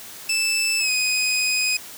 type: tone with pitch glide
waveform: 20% pulse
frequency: 2637 to 2503 Hz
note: E7 to D#7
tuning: 0 to +10 cents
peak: -14 dBFS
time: 0.29-1.77 s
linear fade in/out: 5 ms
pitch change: -90 cents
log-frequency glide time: 0.79-0.9 s
effects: white hiss -39 dBFS RMS until 1.97 s + high-pass 80 Hz 12 dB/octave